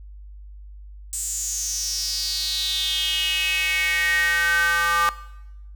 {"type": "tone with high-pass filter sweep", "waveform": "square", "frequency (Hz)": 170.5, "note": "F3", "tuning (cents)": -41, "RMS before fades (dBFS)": -23, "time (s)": [1.13, 5.09], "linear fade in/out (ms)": 0, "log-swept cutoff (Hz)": [8000, 1200], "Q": 6, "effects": ["noise-tail reverb RT60 0.9 s tail -18 dB re dry", "added 50 Hz sine -38 dBFS peak until 5.75 s"]}